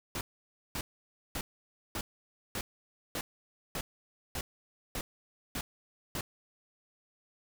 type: noise bursts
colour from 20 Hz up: pink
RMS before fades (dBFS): -36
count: 11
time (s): 0.15-6.21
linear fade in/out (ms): 2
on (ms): 60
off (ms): 540
effects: none